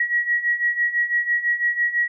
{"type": "beating tone pair", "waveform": "sine", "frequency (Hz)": [1909, 1915], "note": ["A#6", "A#6"], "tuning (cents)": [41, 46], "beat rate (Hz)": 6, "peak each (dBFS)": [-24, -20], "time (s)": [0, 2.08], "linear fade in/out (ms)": 5, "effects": []}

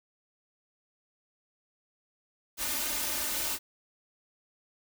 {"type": "noise with comb filter", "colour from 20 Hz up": "white", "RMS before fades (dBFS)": -32, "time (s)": [2.57, 3.59], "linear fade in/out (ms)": 50, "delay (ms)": 3.3, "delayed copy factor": 0.75, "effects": []}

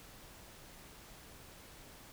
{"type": "silence", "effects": ["pink hiss -55 dBFS RMS until 2.12 s"]}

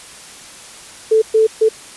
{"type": "tone bursts at uneven times", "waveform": "sine", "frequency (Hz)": 440, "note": "A4", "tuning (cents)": 0, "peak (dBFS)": -8, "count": 3, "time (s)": [[1.11, 1.22], [1.34, 1.47], [1.61, 1.69]], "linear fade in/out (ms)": 10, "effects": ["white hiss -37 dBFS RMS until 1.96 s", "resampled to 24000 Hz"]}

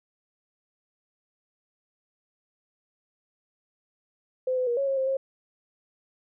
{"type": "tone with pitch steps", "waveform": "sine", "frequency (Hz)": [513, 507, 477.3, 552, 542, 528, 537], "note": ["C5", "B4", "A#4", "C#5", "C#5", "C5", "C5"], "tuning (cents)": [-34, 45, 41, -7, -39, 16, 45], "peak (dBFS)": -23, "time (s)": [4.47, 5.17], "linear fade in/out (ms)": 5, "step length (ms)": 100, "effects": []}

